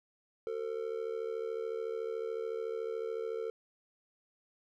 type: tone with amplitude modulation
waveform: triangle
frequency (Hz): 450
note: A4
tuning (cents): +39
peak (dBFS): -29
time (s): 0.47-3.5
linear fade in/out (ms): 0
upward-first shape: sine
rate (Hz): 73.8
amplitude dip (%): 80
effects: none